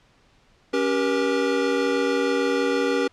square chord, G diminished, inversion second, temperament equal with one note detuned, 277.2 / 392 / 478.4 Hz, Db4 / G4 / Bb4, 0 / 0 / +45 cents, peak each -26 / -26 / -24 dBFS, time 0.73-3.08 s, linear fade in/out 10 ms, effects pink hiss -59 dBFS RMS until 3.12 s + low-pass 5000 Hz 12 dB/octave

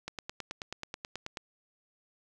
click train, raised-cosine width 0.2 ms, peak -20 dBFS, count 13, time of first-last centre 0.08-1.372 s, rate 9.29 Hz, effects none

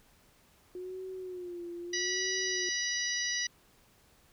sine tone with vibrato, 360 Hz, F#4, 47 cents flat, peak -38 dBFS, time 0.75-2.69 s, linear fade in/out 2 ms, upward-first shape sine, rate 0.78 Hz, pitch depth 74 cents each way
harmonic tone, 974 Hz, B5, 24 cents flat, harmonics 2 / 3 / 4 / 5 / 6, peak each -35 / -40 / -40 / -37 / -35 dBFS, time 1.93-3.47 s, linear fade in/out 5 ms
effects pink hiss -64 dBFS RMS until 4.32 s

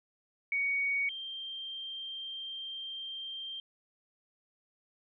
sine tone pair in turn, 2239 / 3166 Hz, C#7 / G7, +17 / +17 cents, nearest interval tritone, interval 600 cents, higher second, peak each -28 / -38 dBFS, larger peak first, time 0.52-1.09 / 1.09-3.6 s, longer second, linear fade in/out 2 ms, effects none

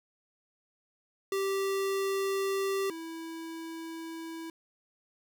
square tone pair in turn, 390.3 / 327.6 Hz, G4 / E4, -8 / -11 cents, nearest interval minor third, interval 303 cents, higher first, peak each -29 / -39 dBFS, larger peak first, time 1.32-2.9 / 2.9-4.5 s, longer second, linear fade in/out 2 ms, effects none

